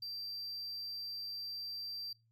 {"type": "tone", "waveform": "triangle", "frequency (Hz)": 4699, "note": "D8", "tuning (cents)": 0, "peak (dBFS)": -39, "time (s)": [0.02, 2.13], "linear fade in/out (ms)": 5, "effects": ["noise-tail reverb RT60 0.2 s tail -20 dB re dry", "added 114 Hz sine -70 dBFS peak until 2.31 s"]}